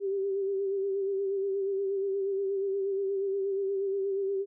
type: tone with vibrato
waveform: sine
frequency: 392 Hz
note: G4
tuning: in tune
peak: -27 dBFS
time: 0-4.46 s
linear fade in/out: 50 ms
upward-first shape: sine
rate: 8.4 Hz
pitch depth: 39 cents each way
effects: none